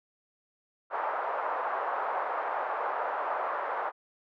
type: band-pass noise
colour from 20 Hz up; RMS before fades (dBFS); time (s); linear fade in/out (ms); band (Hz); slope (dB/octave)
white; -32; 0.9-3.92; 50; 560 to 1200; 24
effects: none